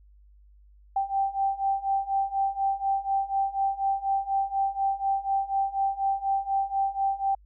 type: beating tone pair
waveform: sine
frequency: 781 / 785.1 Hz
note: G5 / G5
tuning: -7 / +2 cents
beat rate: 4.1 Hz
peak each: -28 / -26 dBFS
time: 0.96-7.35 s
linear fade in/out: 5 ms
effects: added 50 Hz sine -52 dBFS peak until 7.45 s